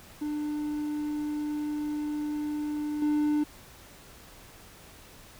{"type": "tone with level steps", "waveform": "triangle", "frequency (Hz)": 298.4, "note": "D4", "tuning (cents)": 28, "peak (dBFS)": [-27, -21], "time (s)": [0.21, 3.44], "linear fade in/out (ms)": 10, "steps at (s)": 3.02, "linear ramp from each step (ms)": 2, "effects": ["pink hiss -51 dBFS RMS until 5.39 s"]}